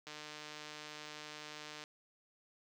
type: click train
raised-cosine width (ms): 0.2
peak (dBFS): -30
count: 268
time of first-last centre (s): 0.07-1.838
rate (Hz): 151
effects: high-pass 80 Hz 12 dB/octave + 10-bit